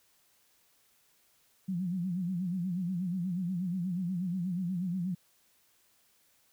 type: tone with vibrato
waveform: sine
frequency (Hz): 180.1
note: F#3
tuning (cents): -46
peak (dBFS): -30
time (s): 1.68-5.15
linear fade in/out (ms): 10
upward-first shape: sine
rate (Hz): 8.3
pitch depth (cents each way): 110
effects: white hiss -68 dBFS RMS until 6.52 s